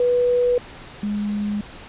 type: tone pair in turn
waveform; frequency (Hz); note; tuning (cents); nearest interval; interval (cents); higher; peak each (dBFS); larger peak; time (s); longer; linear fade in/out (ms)
sine; 490.1 / 207.1; B4 / G#3; -13 / -5; octave + minor third; 1492; first; -15 / -21; first; 0-0.58 / 1.03-1.61; neither; 2
effects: pink hiss -40 dBFS RMS until 1.88 s + resampled to 8000 Hz